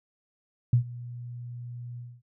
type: tone with ADSR envelope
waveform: sine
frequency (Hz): 121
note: B2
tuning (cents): -35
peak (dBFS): -15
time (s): 0.73-2.22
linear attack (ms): 3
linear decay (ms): 98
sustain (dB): -21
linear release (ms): 240
effects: none